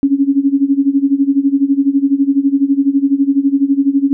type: tone with tremolo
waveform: sine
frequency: 277.2 Hz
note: C#4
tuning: in tune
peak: -6 dBFS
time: 0.03-4.13 s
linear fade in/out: 0 ms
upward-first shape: sine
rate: 12 Hz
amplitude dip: 85%
effects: none